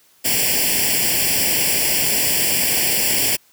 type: noise with comb filter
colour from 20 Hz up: white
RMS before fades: -18 dBFS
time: 0.24-3.37 s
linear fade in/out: 20 ms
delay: 0.39 ms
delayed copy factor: +1
effects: white hiss -55 dBFS RMS until 3.52 s + high-pass 80 Hz 12 dB/octave